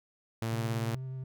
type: tone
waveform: sawtooth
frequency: 113.5 Hz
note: A#2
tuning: 46 cents flat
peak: -27 dBFS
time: 0.42-0.95 s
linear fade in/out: 0 ms
type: tone with vibrato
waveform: triangle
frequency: 130.81 Hz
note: C3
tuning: in tune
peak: -34 dBFS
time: 0.52-1.24 s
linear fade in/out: 5 ms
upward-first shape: triangle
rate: 10 Hz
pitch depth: 16 cents each way
effects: none